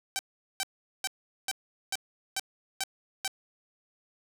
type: tone bursts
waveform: 5% pulse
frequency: 773 Hz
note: G5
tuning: 24 cents flat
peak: -17 dBFS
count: 8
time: 0.16-3.278 s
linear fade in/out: 0 ms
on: 31 ms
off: 410 ms
effects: none